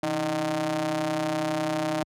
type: ring-modulated tone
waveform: sawtooth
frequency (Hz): 150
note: D3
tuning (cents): +37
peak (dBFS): -18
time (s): 0.03-2.03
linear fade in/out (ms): 2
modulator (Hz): 466
effects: high-pass 80 Hz 12 dB/octave + low-pass 10000 Hz 12 dB/octave